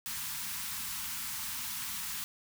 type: band-stop noise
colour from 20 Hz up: white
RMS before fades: -38 dBFS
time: 0.06-2.24 s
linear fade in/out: 0 ms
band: 260 to 840 Hz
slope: 96 dB/octave
effects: none